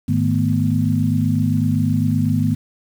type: tone cluster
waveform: sine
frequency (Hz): 104.2 / 154.1 / 218.5 / 246.3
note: G#2 / D#3 / A3 / B3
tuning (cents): +6 / -16 / -12 / -5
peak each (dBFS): -20 / -20 / -22 / -20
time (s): 0.08-2.55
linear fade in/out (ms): 10
effects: 7-bit